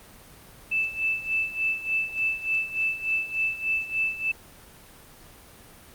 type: tone with tremolo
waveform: sine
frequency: 2637 Hz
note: E7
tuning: in tune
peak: -21 dBFS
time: 0.71-4.32 s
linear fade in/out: 10 ms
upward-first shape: sine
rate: 3.4 Hz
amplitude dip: 80%
effects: pink hiss -49 dBFS RMS until 5.94 s + Opus 32 kbps